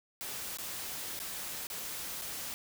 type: noise with dropouts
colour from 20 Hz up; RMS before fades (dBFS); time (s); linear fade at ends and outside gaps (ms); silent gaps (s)
white; -40; 0.21-2.54; 0; 0.571-0.586 / 1.191-1.2 / 1.669-1.701 / 2.214-2.219
effects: none